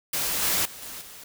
white noise with level steps, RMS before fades -27 / -24 / -42 / -38 / -44 dBFS, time 0.13-1.24 s, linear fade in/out 5 ms, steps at 0.42 / 0.65 / 0.82 / 1.01 s, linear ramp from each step 5 ms, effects none

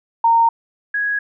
sine tone pair in turn, 921 / 1662 Hz, A#5 / G#6, -21 / +1 cents, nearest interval minor seventh, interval 1022 cents, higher second, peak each -10 / -17 dBFS, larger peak first, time 0.24-0.49 / 0.94-1.19 s, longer neither, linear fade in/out 5 ms, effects none

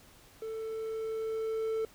triangle tone with level ramp, 443.5 Hz, A4, 14 cents sharp, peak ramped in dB -34 to -27 dBFS, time 0.42-1.85 s, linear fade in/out 2 ms, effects pink hiss -58 dBFS RMS until 1.94 s

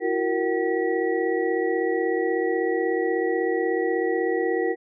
sine tone cluster, 334.2 / 370.5 / 465.5 / 760 / 1932 Hz, E4 / F#4 / A#4 / F#5 / B6, +24 / +2 / -2 / +46 / -39 cents, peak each -27 / -26 / -25 / -32 / -32 dBFS, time 0-4.76 s, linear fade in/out 50 ms, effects none

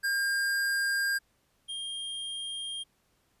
square tone pair in turn, 1607 / 3214 Hz, G6 / G7, +43 / +43 cents, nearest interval octave, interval 1200 cents, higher second, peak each -27 / -35 dBFS, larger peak first, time 0.03-1.19 / 1.68-2.84 s, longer neither, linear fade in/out 20 ms, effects pink hiss -71 dBFS RMS until 3.4 s + resampled to 32000 Hz

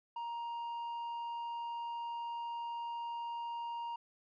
sine tone with tanh clipping, 938 Hz, A#5, 11 cents sharp, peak -39 dBFS, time 0.16-3.96 s, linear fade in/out 5 ms, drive 5 dB, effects none

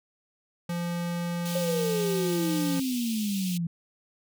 square tone, 172.6 Hz, F3, 20 cents flat, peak -29 dBFS, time 0.69-2.8 s, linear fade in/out 5 ms
pink high-pass noise, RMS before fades -38 dBFS, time 1.45-3.58 s, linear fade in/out 10 ms, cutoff 2600 Hz, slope 48 dB/octave
sine exponential sweep, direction down, 542 to 164.81 Hz, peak -26 dBFS, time 1.55-3.67 s, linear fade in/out 5 ms
effects none

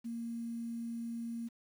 sine tone with quantisation, 232.3 Hz, A#3, 6 cents flat, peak -37 dBFS, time 0.04-1.49 s, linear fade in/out 20 ms, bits 10, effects none

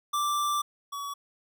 square tone pair in turn, 1174.7 / 1132.6 Hz, D6 / C#6, 0 / +37 cents, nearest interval minor second, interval 63 cents, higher first, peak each -26 / -34 dBFS, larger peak first, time 0.13-0.62 / 0.92-1.14 s, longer first, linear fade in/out 10 ms, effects none

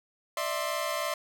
sawtooth tone cluster, 594 / 657 / 1054 Hz, D5 / E5 / C6, +20 / -6 / +12 cents, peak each -30 dBFS, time 0.37-1.14 s, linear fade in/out 2 ms, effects none

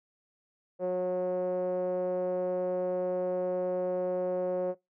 5% pulse tone with low-pass filter, 181.9 Hz, F#3, 29 cents flat, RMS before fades -30 dBFS, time 0.79-4.75 s, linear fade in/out 50 ms, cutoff 500 Hz, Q 8.5, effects noise-tail reverb RT60 0.2 s tail -23 dB re dry

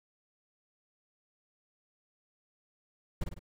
brown noise with echo, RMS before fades -31 dBFS, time 3.21-3.24 s, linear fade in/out 5 ms, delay 51 ms, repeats 3, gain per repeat -5 dB, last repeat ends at 3.393 s, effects none

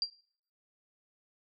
sine tone with exponential decay, 4746 Hz, D8, 17 cents sharp, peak -25 dBFS, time 0.02-0.14 s, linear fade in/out 1 ms, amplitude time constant 24 ms, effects noise-tail reverb RT60 0.5 s tail -18 dB re dry

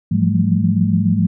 sine tone cluster, 104.5 / 170.1 / 177.2 / 193.9 / 218.2 Hz, G#2 / F3 / F3 / G3 / A3, +11 / -45 / +25 / -19 / -14 cents, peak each -19 dBFS, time 0.11-1.27 s, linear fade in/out 10 ms, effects none

